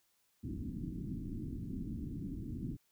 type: low-pass noise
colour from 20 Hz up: white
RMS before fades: -41 dBFS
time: 0.43-2.77 s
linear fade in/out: 20 ms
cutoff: 300 Hz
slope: 48 dB/octave
effects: white hiss -75 dBFS RMS until 2.91 s